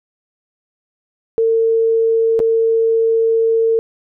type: tone with dropouts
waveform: sine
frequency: 452.5 Hz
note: A4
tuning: 48 cents sharp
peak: -11 dBFS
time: 1.38-3.79 s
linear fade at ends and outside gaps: 0 ms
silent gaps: 2.392-2.401 s
effects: none